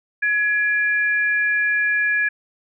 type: tone pair together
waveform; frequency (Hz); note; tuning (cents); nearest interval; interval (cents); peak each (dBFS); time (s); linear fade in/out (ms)
sine; 1682 / 2379; G#6 / D7; +22 / +22; tritone; 600; -17 / -25; 0.22-2.29; 10
effects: none